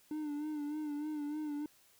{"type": "tone with vibrato", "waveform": "triangle", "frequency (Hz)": 299, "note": "D4", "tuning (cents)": 31, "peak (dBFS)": -34, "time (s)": [0.11, 1.66], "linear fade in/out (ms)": 2, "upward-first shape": "sine", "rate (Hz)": 3.3, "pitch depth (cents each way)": 52, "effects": ["white hiss -66 dBFS RMS until 1.99 s"]}